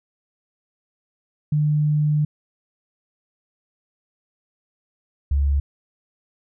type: tone pair in turn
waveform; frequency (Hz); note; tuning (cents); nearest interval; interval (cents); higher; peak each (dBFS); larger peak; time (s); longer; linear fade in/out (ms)
sine; 150 / 70.4; D3 / C#2; +37 / +27; octave + minor second; 1310; first; -16; neither; 1.52-2.25 / 5.31-5.6; first; 5
effects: none